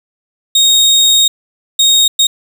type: tone bursts at uneven times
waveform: 30% pulse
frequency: 3729 Hz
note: A#7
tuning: in tune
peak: -4 dBFS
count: 3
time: 0.55-1.28 / 1.79-2.08 / 2.19-2.27 s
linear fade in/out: 5 ms
effects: none